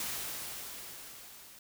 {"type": "noise with level ramp", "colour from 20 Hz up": "white", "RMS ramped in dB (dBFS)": [-36, -54], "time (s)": [0, 1.59], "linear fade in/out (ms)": 2, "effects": []}